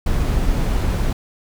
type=noise; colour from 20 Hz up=brown; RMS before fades=-18 dBFS; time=0.06-1.13 s; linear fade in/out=5 ms; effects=none